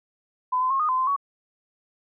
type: tone with pitch steps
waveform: sine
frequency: 1009 / 1025 / 1080 / 1232 / 1026 / 1038 / 1124 Hz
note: B5 / C6 / C#6 / D#6 / C6 / C6 / C#6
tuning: +37 / -36 / -45 / -17 / -34 / -14 / +24 cents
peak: -20 dBFS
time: 0.52-1.164 s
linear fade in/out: 10 ms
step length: 92 ms
effects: none